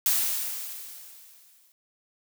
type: noise with exponential decay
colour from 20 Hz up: blue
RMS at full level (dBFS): -22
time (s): 0.06-1.72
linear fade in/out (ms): 1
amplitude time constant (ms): 360
effects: none